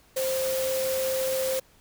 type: tone in noise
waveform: sine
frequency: 525 Hz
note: C5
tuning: 6 cents sharp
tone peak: -25 dBFS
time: 0.16-1.6 s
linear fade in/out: 10 ms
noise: white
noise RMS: -33 dBFS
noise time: 0.16-1.6 s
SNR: +5 dB
effects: pink hiss -59 dBFS RMS until 1.8 s